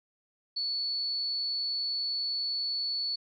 sine tone, 4435 Hz, C#8, in tune, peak -29 dBFS, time 0.56-3.16 s, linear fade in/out 10 ms, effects none

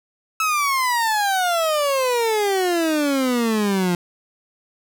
30% pulse exponential sweep, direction down, 1309 to 173.2 Hz, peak -15 dBFS, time 0.4-3.95 s, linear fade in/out 2 ms, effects none

